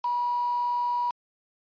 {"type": "tone with quantisation", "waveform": "sine", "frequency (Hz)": 969, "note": "B5", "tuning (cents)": -33, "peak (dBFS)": -24, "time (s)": [0.04, 1.11], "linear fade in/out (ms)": 5, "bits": 6, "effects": ["resampled to 11025 Hz"]}